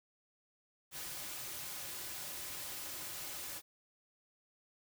white noise with comb filter, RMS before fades -44 dBFS, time 0.91-3.62 s, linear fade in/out 50 ms, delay 4.4 ms, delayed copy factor -0.5, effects none

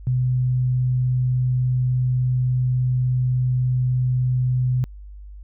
sine tone, 126.5 Hz, B2, 42 cents sharp, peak -17 dBFS, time 0.07-4.84 s, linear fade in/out 0 ms, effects added 50 Hz sine -36 dBFS peak until 5.43 s

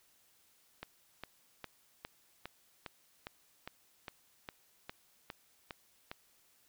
click train, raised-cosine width 0.3 ms, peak -26 dBFS, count 14, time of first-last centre 0.83-6.115 s, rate 2.46 Hz, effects white hiss -69 dBFS RMS until 6.68 s

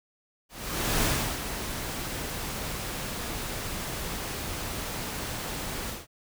pink noise with ADSR envelope, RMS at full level -25 dBFS, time 0.49-6.07 s, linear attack 530 ms, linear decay 360 ms, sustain -9 dB, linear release 180 ms, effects none

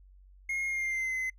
triangle tone with pitch glide, 2147 to 2048 Hz, C7 to C7, +44 to -38 cents, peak -28 dBFS, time 0.49-1.3 s, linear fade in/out 5 ms, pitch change -82 cents, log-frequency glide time 0.66-1.15 s, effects noise-tail reverb RT60 0.1 s tail -25 dB re dry + added 47 Hz sine -53 dBFS peak until 1.38 s

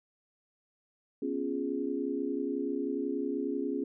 sine chord, C# dominant seventh, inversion third, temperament equal, 246.9 / 277.2 / 349.2 / 415.3 Hz, B3 / C#4 / E#4 / G#4, 0 / 0 / 0 / 0 cents, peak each -38 / -33 / -37 / -36 dBFS, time 1.22-3.84 s, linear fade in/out 5 ms, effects none

